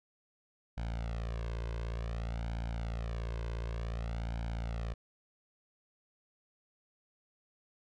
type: tone with flanger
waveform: sawtooth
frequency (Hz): 57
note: A#1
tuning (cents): -38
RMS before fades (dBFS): -37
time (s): 0.77-4.94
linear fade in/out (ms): 10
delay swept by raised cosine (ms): 1.3 to 1.95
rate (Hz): 0.55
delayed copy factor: +0.95
effects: low-pass 5000 Hz 12 dB/octave